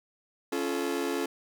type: chord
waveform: 40% pulse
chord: Db augmented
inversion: none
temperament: just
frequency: 277.2 / 346.5 / 433.1 Hz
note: Db4 / F4 / A4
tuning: 0 / -14 / -27 cents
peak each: -32 dBFS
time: 0.52-1.26 s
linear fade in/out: 5 ms
effects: none